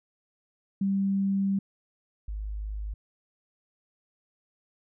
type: tone pair in turn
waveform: sine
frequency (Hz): 195.9 / 51.89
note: G3 / G#1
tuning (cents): -1 / -1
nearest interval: octave + major seventh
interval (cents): 2300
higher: first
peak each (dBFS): -23 / -31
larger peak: first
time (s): 0.81-1.59 / 2.28-2.94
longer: first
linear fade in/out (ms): 5
effects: none